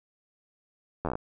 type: slowing click train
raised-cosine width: 1 ms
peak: -16 dBFS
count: 8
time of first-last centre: 1.05-1.154 s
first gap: 11 ms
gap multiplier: 1.1
effects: none